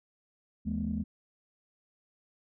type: tone cluster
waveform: sine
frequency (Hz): 77.2 / 165.2 / 210.7 / 241.6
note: D#2 / E3 / G#3 / B3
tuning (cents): -13 / +4 / +25 / -38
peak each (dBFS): -36 / -39 / -32 / -36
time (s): 0.65-1.04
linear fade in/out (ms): 20
effects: tanh soft clip ceiling -21 dBFS